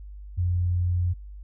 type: tone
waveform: sine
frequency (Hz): 88.8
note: F2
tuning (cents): +29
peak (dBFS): -21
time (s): 0.37-1.14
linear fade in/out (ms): 20
effects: added 50 Hz sine -38 dBFS peak until 1.43 s